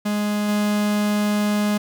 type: tone with level steps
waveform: 45% pulse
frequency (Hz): 208.2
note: G#3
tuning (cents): +5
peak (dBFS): -20 / -18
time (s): 0.05-1.78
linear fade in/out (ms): 10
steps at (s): 0.48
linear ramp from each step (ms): 10
effects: none